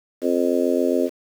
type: harmonic tone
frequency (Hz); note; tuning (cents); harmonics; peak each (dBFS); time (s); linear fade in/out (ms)
87.31; F2; 0; 3 / 4 / 5 / 6 / 7; -22 / -23 / -24 / -25 / -25; 0.21-1.1; 50
effects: 7-bit